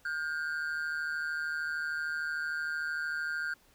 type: ring-modulated tone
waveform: triangle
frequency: 1504 Hz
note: F#6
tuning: 28 cents sharp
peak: -27 dBFS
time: 0.05-3.54 s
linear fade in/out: 5 ms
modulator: 76.6 Hz
effects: pink hiss -64 dBFS RMS until 3.74 s